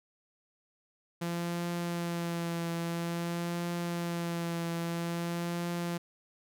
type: tone with vibrato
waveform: sawtooth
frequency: 170.6 Hz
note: F3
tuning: 40 cents flat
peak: -28 dBFS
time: 1.21-5.98 s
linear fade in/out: 10 ms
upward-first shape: triangle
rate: 0.5 Hz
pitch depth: 24 cents each way
effects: none